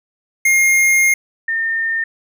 square / sine tone pair in turn, 2131 / 1815.1 Hz, C7 / A#6, +31 / -47 cents, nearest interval minor third, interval 278 cents, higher first, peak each -11 / -16 dBFS, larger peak first, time 0.45-1.14 / 1.48-2.04 s, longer first, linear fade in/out 5 ms, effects none

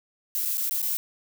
violet noise with dropouts, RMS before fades -27 dBFS, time 0.35-0.97 s, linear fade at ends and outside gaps 0 ms, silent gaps 0.451-0.456 / 0.572-0.58 / 0.695-0.71 / 0.818-0.827 s, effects none

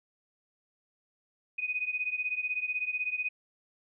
sine beating tone pair, 2489 / 2505 Hz, D#7 / D#7, 0 / +11 cents, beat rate 16 Hz, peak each -32 / -34 dBFS, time 1.58-3.29 s, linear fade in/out 10 ms, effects none

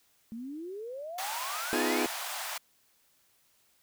sine exponential sweep, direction up, 218.2 to 2393 Hz, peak -37 dBFS, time 0.32-2.03 s, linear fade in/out 0 ms
pink high-pass noise, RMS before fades -37 dBFS, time 1.18-2.58 s, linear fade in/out 5 ms, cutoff 630 Hz, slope 48 dB/octave
sawtooth chord, F half-diminished seventh, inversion second, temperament just, 251.4 / 314.3 / 349.2 / 419.1 Hz, Cb4 / Eb4 / F4 / Ab4, +31 / +18 / 0 / +16 cents, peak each -29 dBFS, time 1.73-2.06 s, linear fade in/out 0 ms
effects white hiss -68 dBFS RMS until 3.82 s

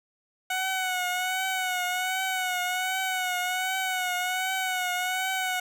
15% pulse tone with vibrato, 740 Hz, F#5, in tune, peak -20 dBFS, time 0.5-5.6 s, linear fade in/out 5 ms, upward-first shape triangle, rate 1.3 Hz, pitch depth 52 cents each way, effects none

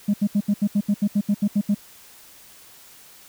sine tone bursts, 204.5 Hz, G#3, 26 cents flat, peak -14 dBFS, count 13, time 0.08-1.747 s, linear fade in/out 10 ms, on 59 ms, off 75 ms, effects tanh soft clip ceiling -14 dBFS + white hiss -48 dBFS RMS until 3.28 s

